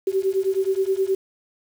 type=beating tone pair; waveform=sine; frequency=379.7 / 389.2 Hz; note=F#4 / G4; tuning=+45 / -12 cents; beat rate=9.5 Hz; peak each=-22 dBFS; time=0.07-1.15 s; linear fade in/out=5 ms; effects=7-bit